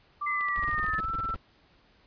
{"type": "tone with pitch glide", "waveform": "sine", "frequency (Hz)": [1175, 1334.2], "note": ["D6", "E6"], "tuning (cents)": [1, 20], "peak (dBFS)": -29, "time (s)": [0.21, 1.35], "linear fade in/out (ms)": 10, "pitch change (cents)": 219, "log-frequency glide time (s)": [0.62, 1.1]}
{"type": "exponential sweep", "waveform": "sine", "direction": "down", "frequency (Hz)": [2066, 1744], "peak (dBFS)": -29, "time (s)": [0.26, 1], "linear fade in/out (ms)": 10}
{"type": "click train", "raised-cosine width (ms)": 0.3, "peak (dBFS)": -28, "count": 8, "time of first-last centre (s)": [0.41, 0.94], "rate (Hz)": 13.2}
{"type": "noise bursts", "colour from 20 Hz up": "brown", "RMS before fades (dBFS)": -35, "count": 16, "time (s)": [0.57, 1.364], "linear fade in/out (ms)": 5, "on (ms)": 29, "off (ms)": 22}
{"effects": ["pink hiss -62 dBFS RMS until 2.06 s", "resampled to 11025 Hz"]}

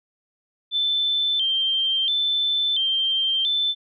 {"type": "tone with vibrato", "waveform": "sine", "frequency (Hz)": 3336, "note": "G#7", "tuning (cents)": 7, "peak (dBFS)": -19, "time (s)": [0.71, 3.75], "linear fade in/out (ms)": 50, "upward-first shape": "square", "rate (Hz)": 0.73, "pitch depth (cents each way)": 97, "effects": []}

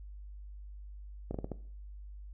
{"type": "slowing click train", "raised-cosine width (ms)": 2, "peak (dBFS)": -23, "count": 5, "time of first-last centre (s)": [1.31, 1.517], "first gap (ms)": 34, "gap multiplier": 1.29, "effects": ["noise-tail reverb RT60 0.5 s tail -17 dB re dry", "added 50 Hz sine -44 dBFS peak until 2.33 s"]}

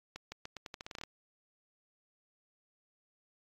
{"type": "accelerating click train", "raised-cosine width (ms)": 0.2, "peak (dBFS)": -25, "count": 13, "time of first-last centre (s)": [0.16, 1.037], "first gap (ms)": 160, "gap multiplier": 0.84, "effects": ["AAC 32 kbps"]}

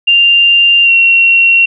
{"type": "tone with pitch glide", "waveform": "sine", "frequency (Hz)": [2789, 2736], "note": ["F7", "F7"], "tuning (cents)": [-3, -36], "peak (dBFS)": -4, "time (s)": [0.07, 1.66], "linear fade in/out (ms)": 10, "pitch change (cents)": -33, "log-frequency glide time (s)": [0.83, 0.91], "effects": []}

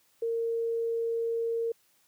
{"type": "tone", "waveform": "sine", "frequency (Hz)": 460.2, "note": "A#4", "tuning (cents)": -22, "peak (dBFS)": -27, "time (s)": [0.22, 1.72], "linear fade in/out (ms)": 5, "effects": ["white hiss -67 dBFS RMS until 2.07 s", "high-pass 80 Hz 12 dB/octave"]}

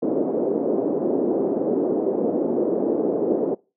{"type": "band-pass noise", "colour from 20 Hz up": "pink", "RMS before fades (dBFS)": -22, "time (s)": [0.02, 3.55], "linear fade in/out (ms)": 10, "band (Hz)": [280, 500], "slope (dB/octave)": 24, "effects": ["noise-tail reverb RT60 0.3 s tail -24 dB re dry"]}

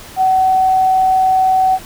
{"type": "tone", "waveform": "sine", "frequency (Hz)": 754, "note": "F#5", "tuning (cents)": 32, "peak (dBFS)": -9, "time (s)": [0.16, 1.79], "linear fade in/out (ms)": 50, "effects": ["pink hiss -35 dBFS RMS until 1.85 s"]}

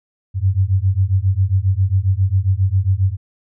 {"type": "beating tone pair", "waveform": "sine", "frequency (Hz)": [92.1, 99.5], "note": ["F#2", "G2"], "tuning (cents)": [-7, 26], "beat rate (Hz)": 7.4, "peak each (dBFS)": -16, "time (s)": [0.34, 3.17], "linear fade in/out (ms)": 50, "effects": []}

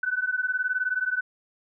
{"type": "beating tone pair", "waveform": "sine", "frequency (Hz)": [1493, 1512], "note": ["F#6", "F#6"], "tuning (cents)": [15, 37], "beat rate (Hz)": 19, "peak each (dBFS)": -27, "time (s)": [0.03, 1.21], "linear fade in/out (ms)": 5, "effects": []}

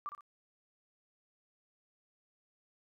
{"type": "tone with echo", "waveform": "sine", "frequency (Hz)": 1174.7, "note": "D6", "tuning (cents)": 0, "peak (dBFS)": -36, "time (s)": [0.06, 0.09], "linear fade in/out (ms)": 0, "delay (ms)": 59, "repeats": 2, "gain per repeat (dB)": -8, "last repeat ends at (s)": 0.208, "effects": []}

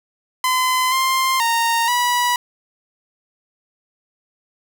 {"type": "tone with pitch steps", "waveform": "sawtooth", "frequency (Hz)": [1022, 1051, 925, 976], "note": ["C6", "C6", "A#5", "B5"], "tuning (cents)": [-41, 7, -14, -21], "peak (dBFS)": -12, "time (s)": [0.44, 2.36], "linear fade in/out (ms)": 2, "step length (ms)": 480, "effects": []}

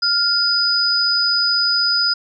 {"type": "tone pair together", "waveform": "sine", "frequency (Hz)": [1396.9, 4978], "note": ["F6", "D#8"], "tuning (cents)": [0, 0], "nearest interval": "octave + minor seventh", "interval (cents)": 2200, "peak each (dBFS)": [-21, -15], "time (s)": [0.02, 2.14], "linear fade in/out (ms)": 10, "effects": []}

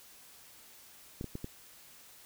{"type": "clicks", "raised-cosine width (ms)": 3, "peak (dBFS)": -25, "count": 4, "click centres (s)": [1.211, 1.243, 1.354, 1.444], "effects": ["white hiss -56 dBFS RMS until 2.25 s"]}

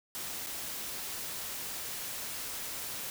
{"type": "noise with dropouts", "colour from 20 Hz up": "white", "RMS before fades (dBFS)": -39, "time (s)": [0.15, 3.1], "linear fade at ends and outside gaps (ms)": 0, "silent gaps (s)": [0.463, 0.469], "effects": []}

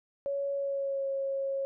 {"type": "tone with pitch glide", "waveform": "sine", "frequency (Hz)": [559, 545.6], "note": ["C#5", "C#5"], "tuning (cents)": [14, -28], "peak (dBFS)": -29, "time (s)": [0.26, 1.65], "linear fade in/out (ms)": 0, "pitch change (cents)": -42, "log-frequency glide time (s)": [0.54, 1.07], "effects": []}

